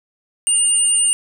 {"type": "tone pair together", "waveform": "sine", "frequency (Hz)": [2828, 8995], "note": ["F7", "C#9"], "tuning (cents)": [21, 24], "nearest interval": "octave + minor sixth", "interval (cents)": 2003, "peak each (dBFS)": [-23, -13], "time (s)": [0.47, 1.13], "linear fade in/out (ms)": 0, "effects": ["7-bit"]}